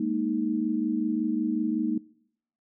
sine chord, Ab suspended second, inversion none, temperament equal, 207.7 / 233.1 / 311.1 Hz, Ab3 / Bb3 / Eb4, 0 / 0 / 0 cents, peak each -31 / -28 / -28 dBFS, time 0-1.98 s, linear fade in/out 5 ms, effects noise-tail reverb RT60 0.7 s tail -22 dB re dry

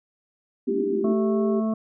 white band-pass noise, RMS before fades -28 dBFS, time 0.67-1.13 s, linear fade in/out 10 ms, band 210 to 350 Hz, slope 96 dB/octave
sine tone with vibrato, 391.3 Hz, G4, 3 cents flat, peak -23 dBFS, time 0.67-1.61 s, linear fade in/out 20 ms, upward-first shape sine, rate 1.6 Hz, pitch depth 21 cents each way
harmonic tone, 220 Hz, A3, in tune, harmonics 1 / 2 / 3 / 5 / 6, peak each -22 / -36 / -31 / -37 / -49 dBFS, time 1.04-1.74 s, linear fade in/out 5 ms
effects none

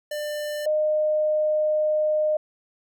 square / sine tone pair in turn, 596 / 612.4 Hz, D5 / D#5, +25 / -28 cents, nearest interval unison, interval 47 cents, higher second, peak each -28 / -19 dBFS, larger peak second, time 0.11-0.66 / 0.66-2.37 s, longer second, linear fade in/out 5 ms, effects none

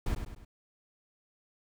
brown noise with echo, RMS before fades -30 dBFS, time 0.06-0.15 s, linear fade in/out 5 ms, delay 100 ms, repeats 3, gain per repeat -7 dB, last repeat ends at 0.45 s, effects none

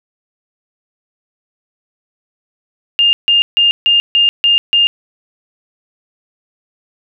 sine tone bursts, 2814 Hz, F7, 12 cents sharp, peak -7 dBFS, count 7, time 2.99-4.87 s, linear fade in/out 0 ms, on 140 ms, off 150 ms, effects none

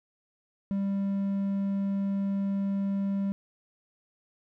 triangle tone, 197.3 Hz, G3, 11 cents sharp, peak -24 dBFS, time 0.71-3.32 s, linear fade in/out 0 ms, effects none

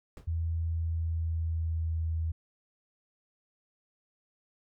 brown noise with exponential decay, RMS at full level -40 dBFS, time 0.17-0.31 s, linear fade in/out 1 ms, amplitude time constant 29 ms
sine tone with pitch glide, 82.41 to 81.13 Hz, E2 to E2, 0 to -27 cents, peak -28 dBFS, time 0.27-2.32 s, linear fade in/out 10 ms, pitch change -27 cents, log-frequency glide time 0.68-2.04 s
effects none

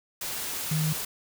sine tone in noise, 155.56 Hz, D#3, in tune, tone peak -24 dBFS, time 0.71-0.93 s, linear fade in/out 5 ms, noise white, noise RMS -33 dBFS, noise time 0.21-1.05 s, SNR +6 dB, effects none

